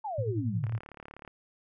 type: exponential sweep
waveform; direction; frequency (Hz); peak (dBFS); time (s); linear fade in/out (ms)
sine; down; 910 to 106.9; -32; 0.04-0.72; 10
type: tone with tremolo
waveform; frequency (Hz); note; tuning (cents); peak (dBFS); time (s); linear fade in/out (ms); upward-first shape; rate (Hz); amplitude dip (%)
sine; 111.5; A2; +23; -26; 0.18-0.79; 5; sine; 11; 80
type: click train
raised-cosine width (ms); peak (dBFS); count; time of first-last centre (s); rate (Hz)
0.5; -30; 24; 0.64-1.277; 36.1
effects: none